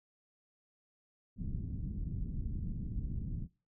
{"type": "low-pass noise", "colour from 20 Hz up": "pink", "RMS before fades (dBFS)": -38, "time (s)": [1.36, 3.48], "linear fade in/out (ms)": 50, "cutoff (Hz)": 220, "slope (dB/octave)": 24, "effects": ["noise-tail reverb RT60 0.3 s tail -20 dB re dry"]}